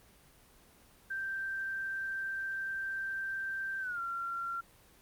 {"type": "tone with pitch glide", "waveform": "sine", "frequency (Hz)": [1568, 1372.9], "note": ["G6", "F6"], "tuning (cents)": [0, -30], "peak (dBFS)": -34, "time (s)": [1.1, 4.61], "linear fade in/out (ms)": 10, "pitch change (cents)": -230, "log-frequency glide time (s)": [3.8, 4], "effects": ["pink hiss -61 dBFS RMS until 5.01 s", "Opus 24 kbps"]}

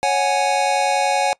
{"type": "chord", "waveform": "square", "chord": "C# suspended fourth", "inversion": "none", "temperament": "equal", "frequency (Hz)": [554.4, 740, 830.6], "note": ["C#5", "F#5", "G#5"], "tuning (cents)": [0, 0, 0], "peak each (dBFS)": [-23, -21, -20], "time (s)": [0.03, 1.33], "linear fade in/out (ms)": 0, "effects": ["noise-tail reverb RT60 0.1 s tail -23 dB re dry", "resampled to 22050 Hz"]}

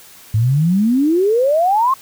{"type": "exponential sweep", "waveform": "sine", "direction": "up", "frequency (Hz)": [103.9, 1098], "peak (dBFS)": -11, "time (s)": [0.34, 1.94], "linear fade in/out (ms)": 5, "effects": ["white hiss -42 dBFS RMS until 2.01 s"]}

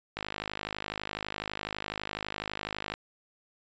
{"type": "click train", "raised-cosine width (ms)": 0.3, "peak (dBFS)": -17, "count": 145, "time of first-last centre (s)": [0.17, 2.939], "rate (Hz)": 52, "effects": ["resampled to 16000 Hz"]}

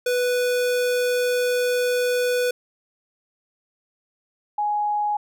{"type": "tone pair in turn", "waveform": ["square", "sine"], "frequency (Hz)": [493.9, 833.8], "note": ["B4", "G#5"], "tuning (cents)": [0, 7], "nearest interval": "major sixth", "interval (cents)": 907, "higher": "second", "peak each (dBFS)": -20, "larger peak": "neither", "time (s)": [[0.06, 2.51], [4.58, 5.17]], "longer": "first", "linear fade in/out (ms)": 5, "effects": []}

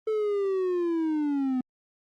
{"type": "linear sweep", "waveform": "triangle", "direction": "down", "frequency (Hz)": [440, 250], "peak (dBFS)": -22, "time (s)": [0.07, 1.61], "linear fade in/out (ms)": 5, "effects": ["Opus 32 kbps"]}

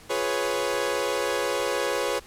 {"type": "chord", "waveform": "sawtooth", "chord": "C# dominant seventh", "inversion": "first", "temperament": "equal with one note detuned", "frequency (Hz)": [349.2, 415.3, 495.3, 554.4], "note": ["E#4", "G#4", "B4", "C#5"], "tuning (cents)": [0, 0, 5, 0], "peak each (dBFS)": [-30, -26, -25, -25], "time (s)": [0.09, 2.2], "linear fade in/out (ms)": 20, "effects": ["pink hiss -49 dBFS RMS until 2.26 s", "low-pass 12000 Hz 12 dB/octave"]}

